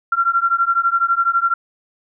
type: beating tone pair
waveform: sine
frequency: 1365 / 1377 Hz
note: F6 / F6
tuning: -40 / -25 cents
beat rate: 12 Hz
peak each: -17 dBFS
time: 0.12-1.54 s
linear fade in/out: 5 ms
effects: none